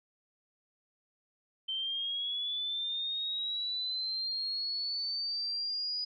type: linear sweep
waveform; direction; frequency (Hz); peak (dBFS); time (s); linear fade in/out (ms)
sine; up; 3100 to 4939; -32; 1.68-6.05; 10
effects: none